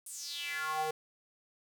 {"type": "tone with high-pass filter sweep", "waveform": "square", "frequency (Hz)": 156, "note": "D#3", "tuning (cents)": 5, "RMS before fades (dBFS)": -37, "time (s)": [0.06, 0.91], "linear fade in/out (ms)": 5, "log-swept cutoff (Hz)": [9900, 530], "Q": 4.8, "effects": ["10-bit"]}